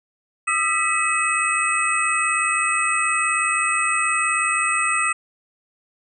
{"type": "tone cluster", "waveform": "sine", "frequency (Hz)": [1232, 1331, 1966, 2564, 8170], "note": ["D#6", "E6", "B6", "E7", "C9"], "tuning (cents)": [-17, 16, -8, -49, -42], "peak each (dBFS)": [-24, -25, -26, -22, -27], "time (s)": [0.47, 5.13], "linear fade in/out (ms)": 10, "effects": []}